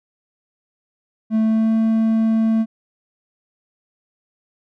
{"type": "tone with pitch glide", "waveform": "triangle", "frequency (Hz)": [220, 222.9], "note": ["A3", "A3"], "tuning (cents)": [0, 23], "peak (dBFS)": -12, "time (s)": [1.3, 2.66], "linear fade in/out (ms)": 50, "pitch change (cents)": 23, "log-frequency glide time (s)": [1.41, 1.74], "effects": []}